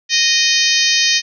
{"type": "harmonic tone", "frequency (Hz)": 619, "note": "D#5", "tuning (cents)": -9, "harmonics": [3, 4, 5, 6, 7, 8, 9, 10], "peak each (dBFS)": [-20, -20, -20, -20, -20, -20, -20, -20], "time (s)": [0.09, 1.22], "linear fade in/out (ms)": 50, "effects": []}